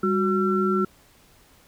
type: tone cluster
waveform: sine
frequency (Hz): 197.8 / 368.4 / 1352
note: G3 / F#4 / E6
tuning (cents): +16 / -7 / +43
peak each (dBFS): -23 / -23 / -25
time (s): 0.03-0.85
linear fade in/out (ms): 5
effects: pink hiss -56 dBFS RMS until 1.67 s